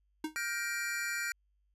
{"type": "tone with exponential decay", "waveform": "square", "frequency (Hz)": 311.1, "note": "D#4", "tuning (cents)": 0, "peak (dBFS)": -31, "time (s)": [0.24, 0.36], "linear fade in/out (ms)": 5, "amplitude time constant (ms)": 26}
{"type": "chord", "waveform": "square", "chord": "G minor seventh", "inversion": "third", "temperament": "just", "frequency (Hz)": [1411.2, 1568, 1881.6, 2352], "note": ["F6", "G6", "Bb6", "D7"], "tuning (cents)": [18, 0, 16, 2], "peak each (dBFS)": -40, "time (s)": [0.36, 1.32], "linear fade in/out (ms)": 0}
{"effects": ["added 50 Hz sine -70 dBFS peak until 1.74 s", "resampled to 32000 Hz"]}